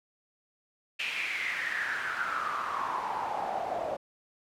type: noise with band-pass filter sweep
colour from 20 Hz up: pink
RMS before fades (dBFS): -33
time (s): 0.99-3.97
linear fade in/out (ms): 10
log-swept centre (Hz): 2600 to 620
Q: 6.4
effects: none